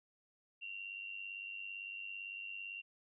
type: tone with amplitude modulation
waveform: sine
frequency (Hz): 2755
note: F7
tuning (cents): -24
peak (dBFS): -40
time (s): 0.61-2.82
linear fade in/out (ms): 20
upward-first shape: sine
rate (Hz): 97.8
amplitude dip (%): 65
effects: none